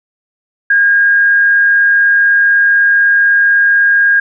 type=tone with frequency modulation; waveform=sine; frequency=1624 Hz; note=G#6; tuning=39 cents flat; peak=-6 dBFS; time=0.7-4.2 s; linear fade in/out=5 ms; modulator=128 Hz; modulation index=0.22; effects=none